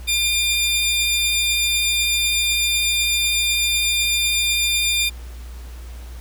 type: tone pair together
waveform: sawtooth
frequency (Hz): 2404 / 3602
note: D7 / A7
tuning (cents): +40 / +40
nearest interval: perfect fifth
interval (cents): 700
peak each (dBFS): -17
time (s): 0.07-5.1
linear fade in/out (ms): 20
effects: added 60 Hz sine -32 dBFS peak until 6.2 s + pink hiss -46 dBFS RMS until 6.2 s